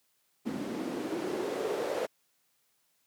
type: noise with band-pass filter sweep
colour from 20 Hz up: white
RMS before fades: -34 dBFS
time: 0.45-2.07 s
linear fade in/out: 20 ms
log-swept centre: 240 to 520 Hz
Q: 3.9
effects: white hiss -73 dBFS RMS until 3.06 s + high-pass 100 Hz 12 dB/octave